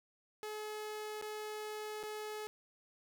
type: tone with dropouts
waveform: sawtooth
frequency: 426.2 Hz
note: G#4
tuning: 45 cents sharp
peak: -37 dBFS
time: 0.43-2.47 s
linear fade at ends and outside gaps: 0 ms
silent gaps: 1.214-1.224 / 2.03-2.036 s
effects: none